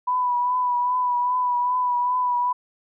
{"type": "tone with vibrato", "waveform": "sine", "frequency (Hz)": 987.8, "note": "B5", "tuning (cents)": 0, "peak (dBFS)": -19, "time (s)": [0.07, 2.53], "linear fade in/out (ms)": 10, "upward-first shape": "triangle", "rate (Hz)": 2.5, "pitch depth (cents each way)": 34, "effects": []}